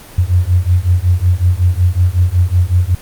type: beating tone pair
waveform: sine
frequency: 86.9 / 92.3 Hz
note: F2 / F#2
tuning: -8 / -4 cents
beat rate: 5.4 Hz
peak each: -12 dBFS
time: 0.18-2.95 s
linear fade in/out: 5 ms
effects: pink hiss -36 dBFS RMS until 3.01 s + Opus 24 kbps